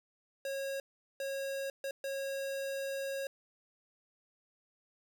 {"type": "tone bursts at uneven times", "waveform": "square", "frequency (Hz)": 546, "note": "C#5", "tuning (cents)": -26, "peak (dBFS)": -36, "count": 4, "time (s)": [[0.45, 0.8], [1.2, 1.7], [1.84, 1.91], [2.04, 3.27]], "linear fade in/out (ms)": 2, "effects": []}